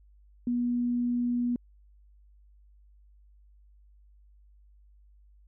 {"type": "tone", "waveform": "sine", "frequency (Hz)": 242.4, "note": "B3", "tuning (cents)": -32, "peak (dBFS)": -25, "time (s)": [0.47, 1.56], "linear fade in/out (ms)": 2, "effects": ["added 50 Hz sine -55 dBFS peak until 5.47 s"]}